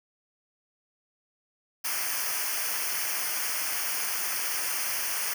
white noise with comb filter, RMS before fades -30 dBFS, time 1.84-5.34 s, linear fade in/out 10 ms, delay 0.26 ms, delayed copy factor -0.9, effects none

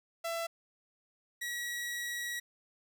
sawtooth tone pair in turn, 669 / 1919.2 Hz, E5 / A#6, +25 / +50 cents, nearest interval octave + tritone, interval 1825 cents, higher second, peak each -30 / -32 dBFS, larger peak first, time 0.24-0.47 / 1.41-2.4 s, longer second, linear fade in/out 10 ms, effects none

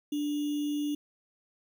sine tone with sample-and-hold, 293.7 Hz, D4, in tune, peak -28 dBFS, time 0.12-0.95 s, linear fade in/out 5 ms, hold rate 3150 Hz, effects none

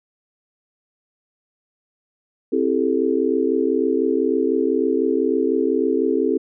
sine chord, A minor seventh, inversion first, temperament just, 264 / 330 / 396 / 440 Hz, C4 / E4 / G4 / A4, +16 / +2 / +18 / 0 cents, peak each -22 dBFS, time 2.52-6.38 s, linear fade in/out 10 ms, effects none

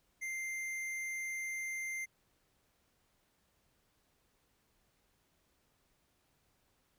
sine tone with tanh clipping, 2093 Hz, C7, in tune, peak -39 dBFS, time 0.21-2.06 s, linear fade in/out 20 ms, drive 14 dB, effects pink hiss -75 dBFS RMS until 6.98 s

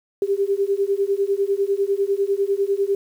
sine beating tone pair, 392 / 402 Hz, G4 / G4, 0 / +44 cents, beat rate 10 Hz, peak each -21 dBFS, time 0.22-2.95 s, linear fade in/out 2 ms, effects 8-bit

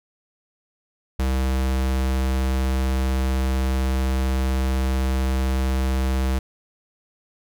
square tone, 65.41 Hz, C2, in tune, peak -20 dBFS, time 1.19-6.39 s, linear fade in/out 5 ms, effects none

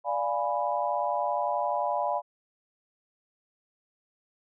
sine chord, D diminished seventh, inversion none, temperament equal, 587.3 / 698.5 / 830.6 / 987.8 Hz, D5 / F5 / Ab5 / Cb6, 0 / 0 / 0 / 0 cents, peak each -31 dBFS, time 0.04-2.22 s, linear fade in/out 50 ms, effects none

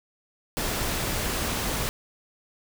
pink noise, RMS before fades -28 dBFS, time 0.57-1.89 s, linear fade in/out 0 ms, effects none

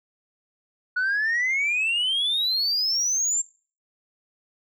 sine exponential sweep, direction up, 1456 to 7459 Hz, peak -19 dBFS, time 0.96-3.42 s, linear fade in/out 10 ms, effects noise-tail reverb RT60 0.4 s tail -23 dB re dry + tanh soft clip ceiling -19 dBFS

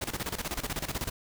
pink noise with tremolo, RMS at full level -32 dBFS, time 0.01-1.1 s, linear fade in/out 10 ms, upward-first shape square, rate 16 Hz, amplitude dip 80%, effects none

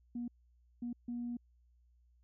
sine tone bursts at uneven times, 240 Hz, B3, 49 cents flat, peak -36 dBFS, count 3, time 0.15-0.28 / 0.82-0.93 / 1.08-1.37 s, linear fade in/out 5 ms, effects tanh soft clip ceiling -32 dBFS + added 60 Hz sine -65 dBFS peak until 2.23 s

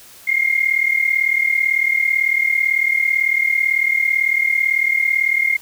sine tone pair together, 2109 / 2147 Hz, C7 / C7, +13 / +44 cents, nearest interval unison, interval 31 cents, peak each -17 dBFS, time 0.27-5.57 s, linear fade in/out 10 ms, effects white hiss -43 dBFS RMS until 5.61 s

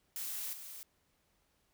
blue noise with level steps, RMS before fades -40 / -48 dBFS, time 0.16-0.83 s, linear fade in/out 0 ms, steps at 0.53 s, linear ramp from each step 2 ms, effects pink hiss -75 dBFS RMS until 1.73 s

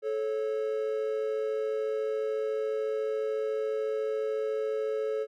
triangle tone pair together, 435 / 549 Hz, A4 / C#5, -20 / -17 cents, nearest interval major third, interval 403 cents, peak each -27 / -32 dBFS, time 0.02-5.27 s, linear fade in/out 50 ms, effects none

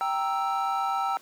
triangle chord, E diminished, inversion first, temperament equal, 784 / 932.3 / 1318.5 Hz, G5 / Bb5 / E6, 0 / 0 / 0 cents, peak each -26 / -30 / -27 dBFS, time 0.01-1.17 s, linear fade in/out 0 ms, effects pink hiss -53 dBFS RMS until 1.21 s + high-pass 300 Hz 12 dB/octave

